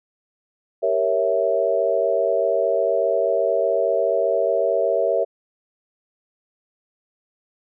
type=chord; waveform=sine; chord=G diminished seventh; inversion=none; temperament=equal; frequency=392 / 466.2 / 554.4 / 659.3 Hz; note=G4 / Bb4 / Db5 / Fb5; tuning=0 / 0 / 0 / 0 cents; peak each=-26 / -23 / -22 / -21 dBFS; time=0.82-5.25 s; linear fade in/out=20 ms; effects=none